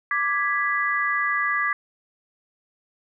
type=chord; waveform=sine; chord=G# diminished; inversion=second; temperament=equal; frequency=1174.7 / 1661.2 / 1975.5 Hz; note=D6 / G#6 / B6; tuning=0 / 0 / 0 cents; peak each=-25 dBFS; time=0.11-1.73 s; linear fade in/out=2 ms; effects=none